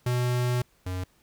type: tone pair in turn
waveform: square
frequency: 123.47 / 91.8 Hz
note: B2 / F#2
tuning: 0 / -13 cents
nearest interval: perfect fourth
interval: 513 cents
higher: first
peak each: -24 / -30 dBFS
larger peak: first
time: 0.06-0.62 / 0.86-1.04 s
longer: first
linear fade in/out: 5 ms
effects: pink hiss -64 dBFS RMS until 1.22 s